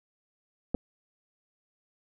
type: clicks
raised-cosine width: 2 ms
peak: -16 dBFS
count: 2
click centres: 0.745 / 0.749 s
effects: none